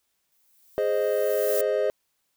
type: noise with exponential growth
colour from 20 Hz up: violet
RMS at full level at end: -29 dBFS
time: 0.32-1.61 s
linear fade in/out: 0 ms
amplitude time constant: 280 ms
type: chord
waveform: triangle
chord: Ab major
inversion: none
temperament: equal with one note detuned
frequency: 415.3 / 523.3 / 620.1 Hz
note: Ab4 / C5 / Eb5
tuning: 0 / 0 / -6 cents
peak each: -24 dBFS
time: 0.78-1.9 s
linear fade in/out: 0 ms
effects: white hiss -74 dBFS RMS until 2.36 s